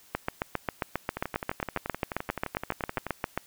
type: two click trains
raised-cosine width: 0.5 ms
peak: -17 / -12 dBFS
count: 23 / 25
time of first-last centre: 1.17-3.067 / 0.15-3.376 s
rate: 11.6 / 7.44 Hz
effects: white hiss -57 dBFS RMS until 3.46 s